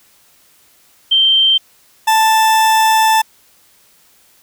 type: tone pair in turn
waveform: sine / 40% pulse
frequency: 3136 / 881.6 Hz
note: G7 / A5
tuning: 0 / +3 cents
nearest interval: octave + minor seventh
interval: 2197 cents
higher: first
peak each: -8 dBFS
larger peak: neither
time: 1.11-1.58 / 2.07-3.22 s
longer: second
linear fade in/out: 10 ms
effects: white hiss -51 dBFS RMS until 4.42 s